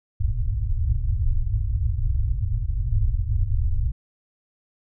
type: low-pass noise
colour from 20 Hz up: pink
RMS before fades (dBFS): -22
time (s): 0.2-3.92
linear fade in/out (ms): 10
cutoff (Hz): 120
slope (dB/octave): 96
effects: none